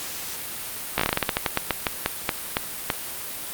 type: slowing click train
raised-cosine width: 0.3 ms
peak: -4 dBFS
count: 19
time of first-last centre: 0.98-2.902 s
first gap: 15 ms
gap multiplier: 1.2
effects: white hiss -33 dBFS RMS until 3.53 s + Opus 48 kbps